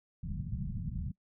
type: low-pass noise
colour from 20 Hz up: white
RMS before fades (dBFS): -37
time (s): 0.23-1.12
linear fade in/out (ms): 10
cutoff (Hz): 190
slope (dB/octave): 48
effects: noise-tail reverb RT60 0.1 s tail -23 dB re dry